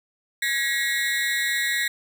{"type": "tone with amplitude modulation", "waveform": "35% pulse", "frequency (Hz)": 1911, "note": "A#6", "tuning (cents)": 43, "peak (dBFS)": -16, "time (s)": [0.42, 1.88], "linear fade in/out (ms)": 5, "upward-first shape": "sine", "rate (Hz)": 256, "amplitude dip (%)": 100, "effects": []}